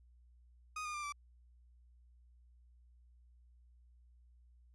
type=tone with pitch steps; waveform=30% pulse; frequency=1244.5 / 1216.8 / 1189.7 / 1163.2 Hz; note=D#6 / D#6 / D6 / D6; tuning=0 / -39 / +22 / -17 cents; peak=-37 dBFS; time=0.76-1.124 s; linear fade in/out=5 ms; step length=91 ms; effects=added 60 Hz sine -61 dBFS peak until 4.74 s + resampled to 22050 Hz